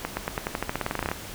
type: accelerating click train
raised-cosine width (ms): 0.5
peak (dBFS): -11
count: 18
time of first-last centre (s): 0.05-1.115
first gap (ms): 120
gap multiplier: 0.91
effects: pink hiss -39 dBFS RMS until 1.34 s